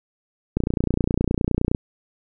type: click train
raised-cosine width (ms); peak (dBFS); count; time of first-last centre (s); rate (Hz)
3; -7; 36; 0.57-1.748; 29.7
effects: none